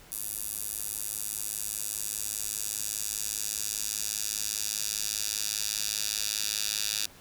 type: tone with high-pass filter sweep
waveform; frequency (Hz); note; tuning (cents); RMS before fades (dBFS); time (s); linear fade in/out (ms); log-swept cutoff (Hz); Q
10% pulse; 105; G#2; +19; -33; 0.12-7.06; 0; 10000 to 4400; 1.4
effects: pink hiss -53 dBFS RMS until 7.2 s